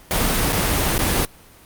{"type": "noise with dropouts", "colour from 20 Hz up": "pink", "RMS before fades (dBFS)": -19, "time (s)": [0.11, 1.25], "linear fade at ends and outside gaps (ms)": 0, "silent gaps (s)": [[0.523, 0.529], [0.979, 0.991]], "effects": ["pink hiss -47 dBFS RMS until 1.65 s", "Opus 32 kbps"]}